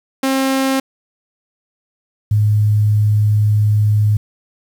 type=tone pair in turn; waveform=sawtooth / sine; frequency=267.2 / 105.52 Hz; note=C4 / G#2; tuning=+36 / +28 cents; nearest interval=octave + major third; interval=1608 cents; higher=first; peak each=-10 dBFS; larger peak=neither; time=0.23-0.8 / 2.31-4.17 s; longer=second; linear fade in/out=5 ms; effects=7-bit

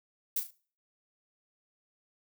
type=noise with echo; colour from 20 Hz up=violet; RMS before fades=-30 dBFS; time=0.36-0.4 s; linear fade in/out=5 ms; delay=36 ms; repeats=3; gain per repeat=-8 dB; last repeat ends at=0.508 s; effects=noise-tail reverb RT60 0.4 s tail -19 dB re dry

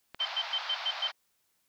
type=click; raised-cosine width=0.3 ms; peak=-26 dBFS; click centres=0.146 s
type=band-pass noise; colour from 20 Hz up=pink; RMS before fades=-39 dBFS; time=0.19-1.12 s; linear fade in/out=20 ms; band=670 to 5000 Hz; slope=48 dB/octave
type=tone bursts; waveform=sine; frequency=3106 Hz; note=G7; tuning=17 cents flat; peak=-27 dBFS; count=6; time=0.2-1.074 s; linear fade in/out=5 ms; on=54 ms; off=110 ms
effects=white hiss -74 dBFS RMS until 1.68 s

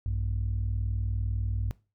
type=tone pair together; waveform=sine; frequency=58.9 / 98.9 Hz; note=A#1 / G2; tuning=+19 / +16 cents; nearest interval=major sixth; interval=897 cents; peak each=-28 dBFS; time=0.06-1.71 s; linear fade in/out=0 ms; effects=noise-tail reverb RT60 0.3 s tail -22 dB re dry + tanh soft clip ceiling -22 dBFS

